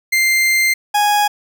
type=tone pair in turn; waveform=40% pulse; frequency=2093 / 829 Hz; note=C7 / G#5; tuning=0 / -3 cents; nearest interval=octave + major third; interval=1603 cents; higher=first; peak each=-11 dBFS; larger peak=neither; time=0.12-0.74 / 0.94-1.28 s; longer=first; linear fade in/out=10 ms; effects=none